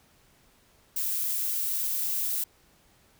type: noise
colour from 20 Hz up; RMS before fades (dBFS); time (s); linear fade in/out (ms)
violet; -29; 0.96-2.44; 5
effects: pink hiss -62 dBFS RMS until 3.19 s